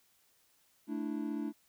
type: chord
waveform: triangle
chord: A suspended fourth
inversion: none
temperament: equal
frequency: 220 / 293.7 / 329.6 Hz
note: A3 / D4 / E4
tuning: 0 / 0 / 0 cents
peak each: -37 / -35 / -39 dBFS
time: 0.87-1.53 s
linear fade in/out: 50 ms
effects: white hiss -70 dBFS RMS until 1.68 s